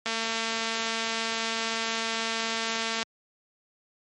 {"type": "click train", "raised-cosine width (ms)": 0.2, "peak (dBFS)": -12, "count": 672, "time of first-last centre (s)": [0.06, 3.029], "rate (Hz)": 226, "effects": ["high-pass 100 Hz 12 dB/octave", "MP3 48 kbps"]}